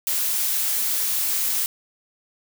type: noise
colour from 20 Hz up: blue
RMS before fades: -23 dBFS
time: 0.07-1.66 s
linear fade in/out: 0 ms
effects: none